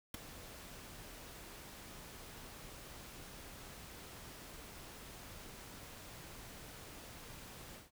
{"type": "noise with ADSR envelope", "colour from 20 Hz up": "pink", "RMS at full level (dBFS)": -39, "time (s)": [0.14, 7.91], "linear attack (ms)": 3, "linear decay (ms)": 11, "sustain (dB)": -13, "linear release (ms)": 160, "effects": []}